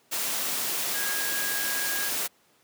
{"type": "tone in noise", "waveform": "sine", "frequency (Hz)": 1641, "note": "G#6", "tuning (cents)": -21, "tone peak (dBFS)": -32, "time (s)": [0.94, 2.1], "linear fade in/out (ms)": 20, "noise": "white", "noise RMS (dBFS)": -29, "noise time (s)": [0.11, 2.28], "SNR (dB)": -6, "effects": ["pink hiss -63 dBFS RMS until 2.63 s", "high-pass 200 Hz 12 dB/octave"]}